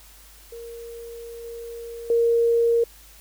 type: tone with level steps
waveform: sine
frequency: 466.2 Hz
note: A#4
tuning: in tune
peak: -35 / -33 / -16 dBFS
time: 0.52-2.84 s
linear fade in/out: 5 ms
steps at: 1.44 / 2.1 s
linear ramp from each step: 2 ms
effects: added 50 Hz sine -50 dBFS peak until 3.2 s + white hiss -50 dBFS RMS until 3.2 s